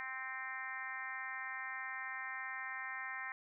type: harmonic tone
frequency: 261.6 Hz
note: C4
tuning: in tune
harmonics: 3 / 4 / 5 / 6 / 7 / 8 / 9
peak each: -52 / -49 / -51 / -50 / -44 / -47 / -55 dBFS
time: 0-3.32 s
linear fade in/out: 0 ms
effects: none